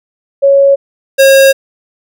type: tone pair in turn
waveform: sine / square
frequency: 554.4 / 541.7 Hz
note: C#5 / C#5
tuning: 0 / -40 cents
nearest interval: unison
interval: 40 cents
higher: first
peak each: -3 dBFS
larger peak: neither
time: 0.42-0.76 / 1.18-1.53 s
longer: second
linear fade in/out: 20 ms
effects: none